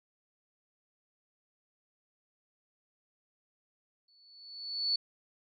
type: tone with exponential growth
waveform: sine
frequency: 4447 Hz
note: C#8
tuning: 5 cents sharp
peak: -25 dBFS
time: 4.08-4.96 s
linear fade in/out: 5 ms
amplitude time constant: 190 ms
effects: none